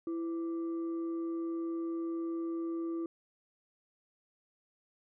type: tone with frequency modulation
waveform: sine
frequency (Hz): 332.3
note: E4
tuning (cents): +14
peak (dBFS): -33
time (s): 0.07-3.06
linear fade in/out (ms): 2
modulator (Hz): 840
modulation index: 0.22
effects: none